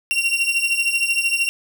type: beating tone pair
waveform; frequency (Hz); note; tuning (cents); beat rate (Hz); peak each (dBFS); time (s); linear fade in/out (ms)
40% pulse; 2743 / 2756; F7 / F7; -32 / -24; 13; -20 / -19; 0.11-1.49; 0
effects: none